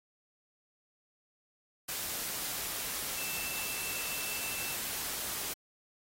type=tone in noise; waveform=sine; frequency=2664 Hz; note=E7; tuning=18 cents sharp; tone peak=-42 dBFS; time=3.17-4.75 s; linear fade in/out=10 ms; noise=white; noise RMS=-37 dBFS; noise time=1.88-5.54 s; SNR=-8 dB; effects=AAC 48 kbps